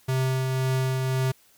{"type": "tone with tremolo", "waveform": "square", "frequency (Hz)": 130.81, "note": "C3", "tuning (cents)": 0, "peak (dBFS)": -22, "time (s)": [0.08, 1.32], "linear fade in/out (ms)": 10, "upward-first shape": "triangle", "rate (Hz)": 1.9, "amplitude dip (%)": 30, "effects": ["white hiss -59 dBFS RMS until 1.57 s"]}